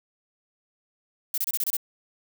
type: noise bursts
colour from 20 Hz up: violet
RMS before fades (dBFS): -26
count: 7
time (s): 1.34-1.768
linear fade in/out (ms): 2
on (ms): 38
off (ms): 27
effects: none

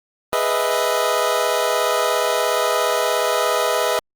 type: chord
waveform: 25% pulse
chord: E major seventh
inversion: first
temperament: equal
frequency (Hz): 415.3 / 493.9 / 622.3 / 659.3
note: G#4 / B4 / D#5 / E5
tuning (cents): 0 / 0 / 0 / 0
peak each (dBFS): -22 / -18 / -18 / -20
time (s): 0.33-3.99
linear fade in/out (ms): 0
effects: Opus 32 kbps

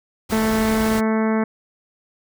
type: noise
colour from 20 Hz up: pink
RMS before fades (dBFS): -28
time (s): 0.29-1.01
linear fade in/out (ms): 20
type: harmonic tone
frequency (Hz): 220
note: A3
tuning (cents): 0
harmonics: 1 / 2 / 3 / 4 / 5 / 6 / 7 / 8 / 9 / 10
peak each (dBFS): -18 / -24 / -28 / -30 / -32 / -34 / -35 / -36 / -37 / -38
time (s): 0.32-1.44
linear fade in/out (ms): 5
effects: none

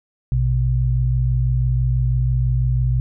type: tone pair together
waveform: sine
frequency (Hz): 59.13 / 125.2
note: A#1 / B2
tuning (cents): +25 / +24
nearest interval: octave + minor second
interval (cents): 1299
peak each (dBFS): -19 / -17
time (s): 0.32-3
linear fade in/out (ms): 0
effects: none

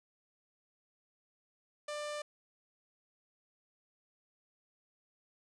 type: tone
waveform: sawtooth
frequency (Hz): 594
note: D5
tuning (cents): +20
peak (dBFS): -34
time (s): 1.88-2.22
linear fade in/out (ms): 5
effects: resampled to 22050 Hz

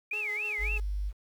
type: tone with vibrato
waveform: sine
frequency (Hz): 2349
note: D7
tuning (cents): 0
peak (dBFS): -30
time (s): 0.11-0.78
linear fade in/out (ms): 5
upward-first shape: sine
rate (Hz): 3.6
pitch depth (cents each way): 250
type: tone with tremolo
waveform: sawtooth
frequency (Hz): 420.7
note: G#4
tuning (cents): +22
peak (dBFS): -39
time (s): 0.13-0.8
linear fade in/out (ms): 2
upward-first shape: square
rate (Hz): 6.3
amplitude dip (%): 30
type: tone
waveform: sine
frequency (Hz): 50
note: G1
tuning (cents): +35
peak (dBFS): -29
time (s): 0.58-1.13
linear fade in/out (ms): 50
effects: 10-bit

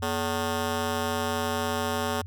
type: ring-modulated tone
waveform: 15% pulse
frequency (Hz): 331.9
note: E4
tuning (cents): +12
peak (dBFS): -17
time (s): 0.02-2.22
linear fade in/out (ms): 10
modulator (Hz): 93.8
effects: added 91 Hz sine -36 dBFS peak until 2.26 s

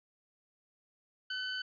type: tone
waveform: 20% pulse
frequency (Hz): 1511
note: F#6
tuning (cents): +36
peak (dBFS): -30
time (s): 1.3-1.62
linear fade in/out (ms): 5
effects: resampled to 11025 Hz

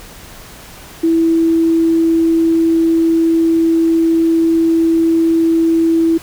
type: tone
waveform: sine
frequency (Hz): 328.7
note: E4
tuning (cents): -5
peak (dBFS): -9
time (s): 1.03-6.18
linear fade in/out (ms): 10
effects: pink hiss -36 dBFS RMS until 6.22 s

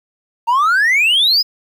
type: exponential sweep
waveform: triangle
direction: up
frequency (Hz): 903 to 5160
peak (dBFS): -8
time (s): 0.47-1.43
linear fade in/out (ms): 20
effects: tanh soft clip ceiling -4 dBFS + 8-bit

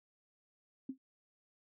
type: tone with exponential decay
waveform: sine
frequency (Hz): 264.2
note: C4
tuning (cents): +17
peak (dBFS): -34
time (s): 0.89-0.98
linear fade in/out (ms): 5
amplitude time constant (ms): 18
effects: none

